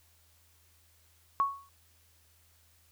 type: tone with exponential decay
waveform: sine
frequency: 1108.7 Hz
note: C#6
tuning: in tune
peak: -21 dBFS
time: 1.4-1.69 s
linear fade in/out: 0 ms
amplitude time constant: 62 ms
effects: added 82 Hz sine -66 dBFS peak until 2.91 s + white hiss -66 dBFS RMS until 2.91 s